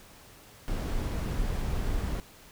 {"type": "noise", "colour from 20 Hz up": "brown", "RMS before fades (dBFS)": -30, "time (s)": [0.68, 2.2], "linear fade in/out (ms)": 0, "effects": ["pink hiss -53 dBFS RMS until 2.51 s"]}